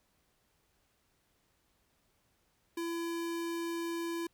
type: tone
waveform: square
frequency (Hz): 336.7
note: E4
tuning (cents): +37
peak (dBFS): -35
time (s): 2.77-4.27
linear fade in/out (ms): 5
effects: pink hiss -74 dBFS RMS until 4.33 s